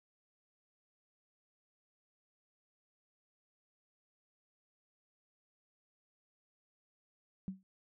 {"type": "tone with exponential decay", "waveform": "sine", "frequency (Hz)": 190, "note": "F#3", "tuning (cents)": 46, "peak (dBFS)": -33, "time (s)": [7.48, 7.63], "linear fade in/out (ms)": 0, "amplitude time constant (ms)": 32, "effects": []}